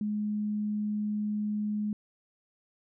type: tone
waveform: sine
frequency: 210 Hz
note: G#3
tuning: 19 cents sharp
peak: -28 dBFS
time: 0.01-1.93 s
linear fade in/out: 2 ms
effects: none